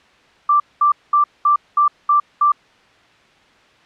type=tone bursts; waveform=sine; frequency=1174.7 Hz; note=D6; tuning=in tune; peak=-10 dBFS; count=7; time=0.49-2.52 s; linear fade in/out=5 ms; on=110 ms; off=210 ms; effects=white hiss -51 dBFS RMS until 3.85 s + low-pass 3000 Hz 12 dB/octave